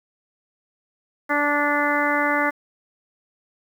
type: harmonic tone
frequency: 291.5 Hz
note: D4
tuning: 13 cents flat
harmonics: 1 / 2 / 3 / 4 / 5 / 6 / 7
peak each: -26 / -26 / -26 / -26 / -26 / -26 / -26 dBFS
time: 1.29-2.51 s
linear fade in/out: 20 ms
effects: 8-bit